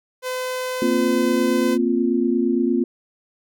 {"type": "tone", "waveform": "sawtooth", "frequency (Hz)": 509, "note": "C5", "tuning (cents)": -48, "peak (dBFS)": -20, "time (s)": [0.22, 1.78], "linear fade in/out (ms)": 50}
{"type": "chord", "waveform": "sine", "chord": "Bb suspended second", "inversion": "none", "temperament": "equal", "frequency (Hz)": [233.1, 261.6, 349.2], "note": ["Bb3", "C4", "F4"], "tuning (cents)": [0, 0, 0], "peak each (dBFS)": -21, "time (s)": [0.82, 2.84], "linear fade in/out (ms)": 2}
{"effects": []}